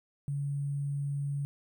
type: tone with sample-and-hold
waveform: sine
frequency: 141.7 Hz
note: C#3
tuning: 38 cents sharp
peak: -30 dBFS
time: 0.28-1.45 s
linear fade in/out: 0 ms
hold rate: 8820 Hz
effects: none